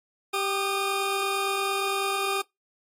20% pulse tone pair together, 392 / 1224.9 Hz, G4 / D#6, 0 / -27 cents, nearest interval octave + minor sixth, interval 1973 cents, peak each -23 dBFS, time 0.33-2.42 s, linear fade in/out 10 ms, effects noise-tail reverb RT60 0.2 s tail -26 dB re dry + AAC 48 kbps

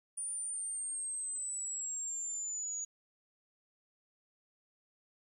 sine exponential sweep, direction down, 9400 to 6730 Hz, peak -36 dBFS, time 0.17-2.85 s, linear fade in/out 10 ms, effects 12-bit

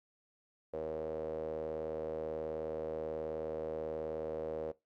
sawtooth tone with band-pass filter, 78.7 Hz, D#2, 20 cents sharp, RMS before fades -39 dBFS, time 0.73-4.72 s, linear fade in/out 10 ms, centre 510 Hz, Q 9, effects noise-tail reverb RT60 0.2 s tail -20 dB re dry

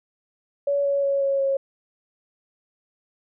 sine tone with pitch steps, 566 / 560.8 / 555.6 / 550.5 / 545.5 Hz, C#5 / C#5 / C#5 / C#5 / C#5, +36 / +20 / +4 / -12 / -28 cents, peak -19 dBFS, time 0.67-1.57 s, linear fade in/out 5 ms, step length 180 ms, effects none

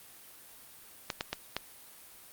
clicks, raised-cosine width 0.2 ms, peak -14 dBFS, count 4, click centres 1.102 / 1.209 / 1.33 / 1.566 s, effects white hiss -53 dBFS RMS until 2.32 s + Opus 32 kbps

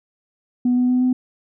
sine tone with pitch steps, 246.9 / 249 / 251.2 / 253.4 Hz, B3 / B3 / B3 / B3, 0 / +14 / +30 / +45 cents, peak -13 dBFS, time 0.65-1.13 s, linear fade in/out 5 ms, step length 120 ms, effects tanh soft clip ceiling -11 dBFS

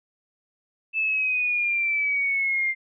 sine exponential sweep, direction down, 2637 to 2099 Hz, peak -21 dBFS, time 0.93-2.75 s, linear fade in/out 50 ms, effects none

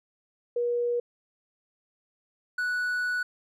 sine / triangle tone pair in turn, 480 / 1476.3 Hz, B4 / F#6, -49 / -4 cents, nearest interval octave + perfect fifth, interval 1945 cents, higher second, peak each -24 dBFS, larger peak neither, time 0.56-1 / 2.58-3.23 s, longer second, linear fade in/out 5 ms, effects none

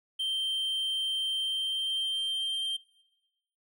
triangle tone with pitch glide, 3136 to 3156 Hz, G7 to G7, 0 to +11 cents, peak -27 dBFS, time 0.19-2.77 s, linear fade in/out 10 ms, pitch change +11 cents, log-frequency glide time 1.37-2.59 s, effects noise-tail reverb RT60 1.0 s tail -20 dB re dry

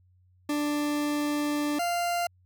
40% pulse tone pair in turn, 294.5 / 695.4 Hz, D4 / F5, +5 / -8 cents, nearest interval octave + minor third, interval 1487 cents, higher second, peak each -25 dBFS, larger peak neither, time 0.49-1.79 / 1.79-2.27 s, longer first, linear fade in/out 5 ms, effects added 91 Hz sine -59 dBFS peak until 2.45 s

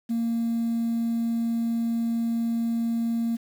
sine tone, 231.1 Hz, A#3, 15 cents flat, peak -21 dBFS, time 0.09-3.37 s, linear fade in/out 20 ms, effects tanh soft clip ceiling -21 dBFS + 8-bit

